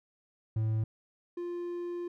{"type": "tone pair in turn", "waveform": "triangle", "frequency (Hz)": [110, 349.2], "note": ["A2", "F4"], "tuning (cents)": [0, 0], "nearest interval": "octave + minor sixth", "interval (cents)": 2000, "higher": "second", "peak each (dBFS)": [-25, -32], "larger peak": "first", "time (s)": [[0.56, 0.84], [1.37, 2.08]], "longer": "second", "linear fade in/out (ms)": 5, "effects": []}